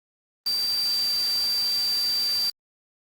sine tone in noise, 4681 Hz, D8, 7 cents flat, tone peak -22 dBFS, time 0.46-2.5 s, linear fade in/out 2 ms, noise white, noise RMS -36 dBFS, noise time 0.46-2.5 s, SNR +11 dB, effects Opus 24 kbps

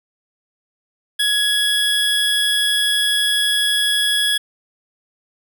square tone pair together, 1676 / 3352 Hz, G#6 / G#7, +15 / +15 cents, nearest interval octave, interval 1200 cents, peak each -22 / -17 dBFS, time 1.19-4.38 s, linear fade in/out 10 ms, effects none

